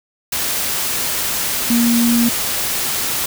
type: tone in noise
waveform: sine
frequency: 235.3 Hz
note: A#3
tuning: 16 cents sharp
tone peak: -12 dBFS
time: 1.7-2.29 s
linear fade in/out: 5 ms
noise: white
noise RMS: -20 dBFS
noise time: 0.32-3.26 s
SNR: +5 dB
effects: none